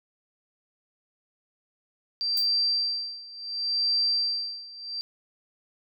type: tone with tremolo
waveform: sine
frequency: 4699 Hz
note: D8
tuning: in tune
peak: -21 dBFS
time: 2.21-5.01 s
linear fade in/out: 0 ms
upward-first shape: sine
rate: 0.7 Hz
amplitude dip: 90%
type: noise with exponential decay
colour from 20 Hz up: violet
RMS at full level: -29 dBFS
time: 2.37-2.49 s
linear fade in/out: 2 ms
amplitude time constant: 26 ms
effects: none